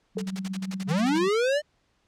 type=tone with tremolo; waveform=sine; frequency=190.3 Hz; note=F#3; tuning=49 cents sharp; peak=-27 dBFS; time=0.15-1.29 s; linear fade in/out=20 ms; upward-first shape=sine; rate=17 Hz; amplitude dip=55%
type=tone with exponential decay; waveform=sine; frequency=437.4 Hz; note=A4; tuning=10 cents flat; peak=-24 dBFS; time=0.17-0.29 s; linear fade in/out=1 ms; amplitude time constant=24 ms
type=noise bursts; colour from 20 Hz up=white; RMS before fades=-36 dBFS; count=12; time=0.18-1.186 s; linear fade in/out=5 ms; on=38 ms; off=50 ms
type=linear sweep; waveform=square; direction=up; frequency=130.81 to 611 Hz; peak=-22 dBFS; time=0.87-1.62 s; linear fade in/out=50 ms
effects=pink hiss -69 dBFS RMS until 2.07 s + low-pass 6000 Hz 12 dB/octave